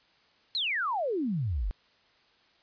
sine exponential sweep, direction down, 4313 to 40.67 Hz, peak -27 dBFS, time 0.55-1.71 s, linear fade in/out 0 ms, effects white hiss -64 dBFS RMS until 2.62 s + resampled to 11025 Hz

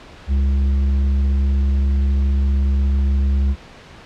sine tone with tanh clipping, 68.4 Hz, C#2, 23 cents flat, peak -15 dBFS, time 0.27-3.56 s, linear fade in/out 50 ms, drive 7 dB, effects pink hiss -41 dBFS RMS until 4.05 s + low-pass 4000 Hz 12 dB/octave

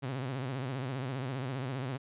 sawtooth tone with vibrato, 130.81 Hz, C3, in tune, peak -30 dBFS, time 0.02-1.98 s, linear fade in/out 20 ms, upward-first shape sine, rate 15 Hz, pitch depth 120 cents each way, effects resampled to 8000 Hz

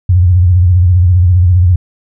sine tone with vibrato, 89.5 Hz, F2, 43 cents sharp, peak -4 dBFS, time 0.09-1.76 s, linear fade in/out 5 ms, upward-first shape sine, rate 15 Hz, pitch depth 99 cents each way, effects none

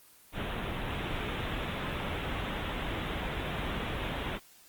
pink low-pass noise, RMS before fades -35 dBFS, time 0.32-4.4 s, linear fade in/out 50 ms, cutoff 3700 Hz, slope 96 dB/octave, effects white hiss -58 dBFS RMS until 4.68 s + Opus 24 kbps

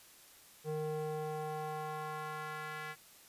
square tone with band-pass filter sweep, 154 Hz, D#3, 17 cents flat, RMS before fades -40 dBFS, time 0.64-2.96 s, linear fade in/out 50 ms, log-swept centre 410 to 1800 Hz, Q 1.7, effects white hiss -59 dBFS RMS until 3.28 s + resampled to 32000 Hz

